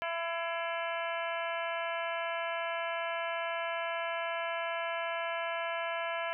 harmonic tone with a mistuned harmonic, 334.7 Hz, E4, 26 cents sharp, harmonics 2 / 3 / 4 / 5 / 6 / 7 / 8 / 9, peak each -36 / -39 / -42 / -40 / -45 / -43 / -46 / -46 dBFS, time 0.02-6.33 s, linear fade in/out 0 ms, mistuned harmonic 6, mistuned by +92 cents, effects none

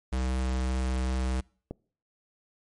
square tone, 64.1 Hz, C2, 35 cents flat, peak -27 dBFS, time 0.12-1.41 s, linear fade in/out 10 ms
click, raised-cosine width 2 ms, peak -22 dBFS, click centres 1.71 s
effects noise-tail reverb RT60 0.5 s tail -25 dB re dry + MP3 48 kbps

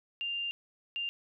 sine tone bursts at uneven times, 2794 Hz, F7, in tune, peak -32 dBFS, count 2, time 0.21-0.51 / 0.96-1.09 s, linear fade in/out 0 ms, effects none

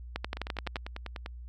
two click trains, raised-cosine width 0.3 ms, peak -16 / -22 dBFS, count 8 / 10, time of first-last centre 0.16-0.758 / 0.37-1.261 s, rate 11.7 / 10.1 Hz, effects added 60 Hz sine -41 dBFS peak until 1.48 s

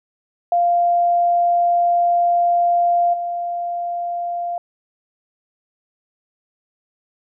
sine tone with level steps, 696 Hz, F5, 6 cents flat, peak -13 / -21 dBFS, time 0.52-4.58 s, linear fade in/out 2 ms, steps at 3.13 s, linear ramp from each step 10 ms, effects none

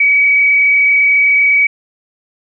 sine tone with frequency modulation, 2271 Hz, C#7, 41 cents sharp, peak -7 dBFS, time 0-1.67 s, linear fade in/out 5 ms, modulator 34.1 Hz, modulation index 0.89, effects none

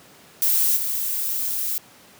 violet noise with level steps, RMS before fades -19 / -25 dBFS, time 0.42-1.78 s, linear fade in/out 0 ms, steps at 0.76 s, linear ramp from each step 10 ms, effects pink hiss -49 dBFS RMS until 2.19 s + high-pass 150 Hz 12 dB/octave

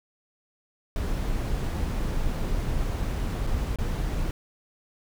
brown noise with dropouts, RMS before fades -27 dBFS, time 0.96-4.31 s, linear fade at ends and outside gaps 1 ms, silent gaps 3.467-3.471 / 3.759-3.786 s, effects none

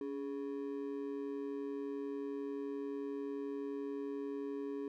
triangle ring-modulated tone, 349.2 Hz, F4, in tune, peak -33 dBFS, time 0.01-4.88 s, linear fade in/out 2 ms, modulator 65.7 Hz, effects none

